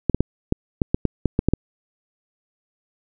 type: clicks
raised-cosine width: 3 ms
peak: -4 dBFS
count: 11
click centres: 0.097 / 0.146 / 0.206 / 0.524 / 0.818 / 0.945 / 1.053 / 1.257 / 1.391 / 1.486 / 1.536 s
effects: none